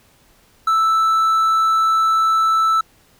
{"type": "tone", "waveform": "triangle", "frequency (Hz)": 1318.5, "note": "E6", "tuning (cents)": 0, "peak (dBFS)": -11, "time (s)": [0.67, 2.81], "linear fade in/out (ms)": 5, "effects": ["pink hiss -54 dBFS RMS until 3.19 s"]}